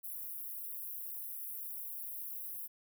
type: high-pass noise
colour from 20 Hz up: white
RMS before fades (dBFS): -43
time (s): 0.03-2.68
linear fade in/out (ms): 20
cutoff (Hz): 11000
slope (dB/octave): 48
effects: none